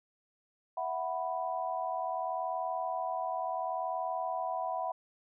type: chord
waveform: sine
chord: E suspended second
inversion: none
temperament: equal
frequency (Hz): 659.3 / 740 / 987.8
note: E5 / F#5 / B5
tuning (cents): 0 / 0 / 0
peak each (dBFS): -37 / -35 / -37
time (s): 0.77-4.92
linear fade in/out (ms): 5
effects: none